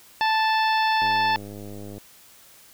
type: harmonic tone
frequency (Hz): 879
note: A5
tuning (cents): -2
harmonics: 1 / 2 / 3 / 4 / 5 / 6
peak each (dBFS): -20 / -26 / -30 / -32 / -34 / -36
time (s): 0.21-1.36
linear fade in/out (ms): 0
type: click train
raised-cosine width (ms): 2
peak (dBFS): -26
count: 99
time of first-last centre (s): 1.02-1.981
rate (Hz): 102
effects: white hiss -51 dBFS RMS until 2.73 s